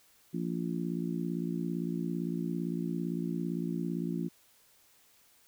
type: harmonic tone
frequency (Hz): 57.7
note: A#1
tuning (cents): -17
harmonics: 3 / 4 / 5 / 6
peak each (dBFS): -34 / -37 / -38 / -40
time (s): 0.33-4.29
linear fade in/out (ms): 20
effects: white hiss -64 dBFS RMS until 5.47 s